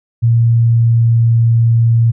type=tone with pitch glide; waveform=sine; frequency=116.4 to 115.66 Hz; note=A#2 to A#2; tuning=-2 to -13 cents; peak=-7 dBFS; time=0.22-2.12 s; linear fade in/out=20 ms; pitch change=-11 cents; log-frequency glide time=0.46-1.35 s; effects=none